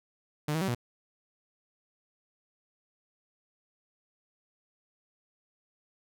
sawtooth tone with pitch steps, 149.7 / 160.4 / 191.8 / 120.5 Hz, D3 / E3 / G3 / B2, +33 / -47 / -37 / -42 cents, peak -24 dBFS, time 0.48-0.748 s, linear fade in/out 5 ms, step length 67 ms, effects none

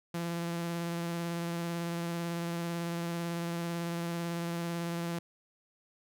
sawtooth tone with vibrato, 170 Hz, F3, 46 cents flat, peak -29 dBFS, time 0.14-5.19 s, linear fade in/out 5 ms, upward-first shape triangle, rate 18 Hz, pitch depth 19 cents each way, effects none

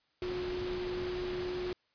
sine tone in noise, 361.6 Hz, F#4, 40 cents flat, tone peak -34 dBFS, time 0.22-1.73 s, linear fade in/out 2 ms, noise pink, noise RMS -42 dBFS, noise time 0.22-1.73 s, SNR +5 dB, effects white hiss -74 dBFS RMS until 1.94 s + resampled to 11025 Hz

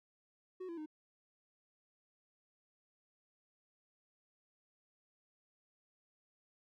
triangle tone with pitch steps, 370 / 337.3 / 307.6 Hz, F#4 / E4 / D#4, 0 / +40 / -20 cents, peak -40 dBFS, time 0.6-0.861 s, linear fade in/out 10 ms, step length 87 ms, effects none

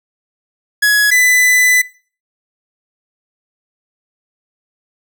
45% pulse tone pair in turn, 1680 / 1997.9 Hz, G#6 / B6, +19 / +19 cents, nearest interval minor third, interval 300 cents, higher second, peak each -8 dBFS, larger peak neither, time 0.82-1.11 / 1.11-1.82 s, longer second, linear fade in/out 10 ms, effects noise-tail reverb RT60 0.4 s tail -20 dB re dry

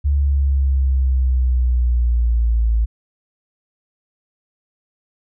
sine exponential sweep, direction down, 71.7 to 55.2 Hz, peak -13 dBFS, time 0.04-2.86 s, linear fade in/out 20 ms, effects none

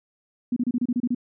sine tone bursts, 244.1 Hz, B3, 20 cents flat, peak -20 dBFS, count 9, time 0.52-1.148 s, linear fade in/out 5 ms, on 44 ms, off 29 ms, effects none

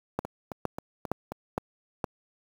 two click trains, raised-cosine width 1 ms, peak -20 / -13 dBFS, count 5 / 5, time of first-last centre 0.25-1.32 / 0.19-2.042 s, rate 3.74 / 2.16 Hz, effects high-pass 80 Hz 12 dB/octave + 7-bit

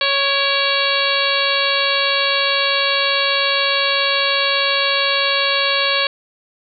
harmonic tone with a mistuned harmonic, 554.4 Hz, C#5, in tune, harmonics 1 / 2 / 3 / 4 / 5 / 6 / 7 / 8, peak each -23 / -23 / -23 / -23 / -23 / -23 / -23 / -23 dBFS, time 0.01-6.07 s, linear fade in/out 2 ms, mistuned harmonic 4, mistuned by +67 cents, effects none

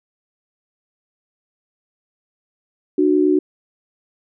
sine tone pair together, 300 / 369.3 Hz, D4 / F#4, +37 / -3 cents, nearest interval major third, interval 360 cents, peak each -15 dBFS, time 2.98-3.39 s, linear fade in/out 5 ms, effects none

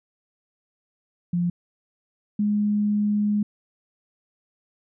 sine tone pair in turn, 174.61 / 208 Hz, F3 / G#3, 0 / +3 cents, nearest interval minor third, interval 303 cents, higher second, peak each -20 / -19 dBFS, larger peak second, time 1.33-1.5 / 2.39-3.43 s, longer second, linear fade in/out 5 ms, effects none

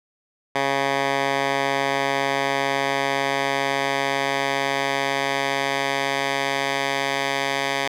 10% pulse tone with band-pass filter sweep, 137.9 Hz, C#3, 9 cents flat, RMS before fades -23 dBFS, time 0.55-7.88 s, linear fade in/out 5 ms, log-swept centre 1500 to 2300 Hz, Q 0.72, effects none

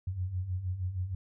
sine beating tone pair, 87.31 / 93.71 Hz, F2 / F#2, 0 / +23 cents, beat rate 6.4 Hz, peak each -38 / -32 dBFS, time 0.07-1.15 s, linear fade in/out 5 ms, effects none

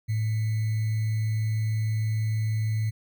sine tone with sample-and-hold, 109.2 Hz, A2, 13 cents flat, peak -23 dBFS, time 0.08-2.91 s, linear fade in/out 20 ms, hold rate 2100 Hz, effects none

